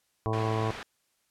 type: harmonic tone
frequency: 110.3 Hz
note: A2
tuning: 5 cents sharp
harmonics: 1 / 2 / 3 / 4 / 5 / 6 / 7 / 8 / 9 / 10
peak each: -29 / -39 / -36 / -33 / -42 / -38 / -38 / -46 / -37 / -39 dBFS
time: 0.26-0.71 s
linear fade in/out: 0 ms
type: low-pass noise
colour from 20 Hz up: white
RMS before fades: -41 dBFS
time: 0.33-0.83 s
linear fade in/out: 2 ms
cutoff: 2300 Hz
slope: 12 dB/octave
effects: white hiss -73 dBFS RMS until 1.3 s + low-pass 12000 Hz 12 dB/octave